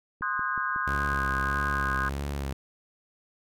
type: click train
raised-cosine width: 3 ms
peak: -30 dBFS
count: 6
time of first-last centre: 0.21-1.129 s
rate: 5.44 Hz
type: chord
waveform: sine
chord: Ab dominant seventh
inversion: first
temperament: equal with one note detuned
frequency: 1046.5 / 1244.5 / 1480 / 1619.5 Hz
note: C6 / Eb6 / Gb6 / Ab6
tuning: 0 / 0 / 0 / -44 cents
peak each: -32 dBFS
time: 0.22-2.09 s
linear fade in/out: 2 ms
type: tone with vibrato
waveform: sawtooth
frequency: 69 Hz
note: C#2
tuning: 7 cents flat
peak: -26 dBFS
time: 0.87-2.53 s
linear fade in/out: 5 ms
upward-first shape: sine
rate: 1.6 Hz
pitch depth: 57 cents each way
effects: none